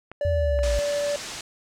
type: clicks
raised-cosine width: 0.5 ms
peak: -23 dBFS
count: 2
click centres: 0.116 / 0.59 s
type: tone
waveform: triangle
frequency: 579 Hz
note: D5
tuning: 25 cents flat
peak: -21 dBFS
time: 0.21-1.16 s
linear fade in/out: 2 ms
type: linear sweep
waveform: sine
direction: down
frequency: 87.31 to 54 Hz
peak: -22 dBFS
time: 0.25-0.79 s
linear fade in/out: 0 ms
type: low-pass noise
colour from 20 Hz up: white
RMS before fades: -36 dBFS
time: 0.63-1.41 s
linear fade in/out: 2 ms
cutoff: 7400 Hz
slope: 24 dB/octave
effects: none